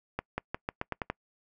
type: accelerating click train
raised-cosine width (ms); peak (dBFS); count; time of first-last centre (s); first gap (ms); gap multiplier
0.5; -16; 8; 0.19-1.1; 190; 0.87
effects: noise-tail reverb RT60 0.1 s tail -26 dB re dry